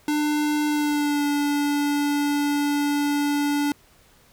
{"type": "tone with pitch glide", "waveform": "square", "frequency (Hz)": [298.6, 289.4], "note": ["D4", "D4"], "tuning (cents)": [29, -25], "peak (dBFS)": -21, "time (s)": [0.08, 3.72], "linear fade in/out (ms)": 2, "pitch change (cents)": -54, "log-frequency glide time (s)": [0.68, 1.25], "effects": ["pink hiss -56 dBFS RMS until 4.32 s"]}